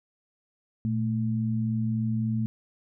sine tone pair together, 116.47 / 220 Hz, A#2 / A3, -1 / 0 cents, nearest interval major seventh, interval 1101 cents, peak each -27 dBFS, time 0.85-2.46 s, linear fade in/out 0 ms, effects none

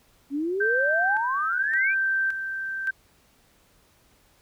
sine exponential sweep, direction up, 270 to 2465 Hz, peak -24 dBFS, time 0.3-1.95 s, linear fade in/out 50 ms
sine tone with tremolo, 1563 Hz, G6, 6 cents flat, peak -21 dBFS, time 0.6-2.91 s, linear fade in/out 10 ms, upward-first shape square, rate 0.88 Hz, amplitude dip 55%
effects pink hiss -61 dBFS RMS until 4.41 s

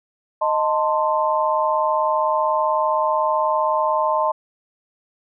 sine chord, A diminished, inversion second, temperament equal with one note detuned, 622.3 / 890.7 / 1046.5 Hz, Eb5 / A5 / C6, 0 / +21 / 0 cents, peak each -21 / -21 / -21 dBFS, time 0.41-4.32 s, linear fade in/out 10 ms, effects none

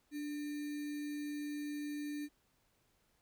sine tone with sample-and-hold, 293.7 Hz, D4, in tune, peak -38 dBFS, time 0.11-2.29 s, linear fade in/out 50 ms, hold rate 2100 Hz, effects pink hiss -75 dBFS RMS until 3.21 s

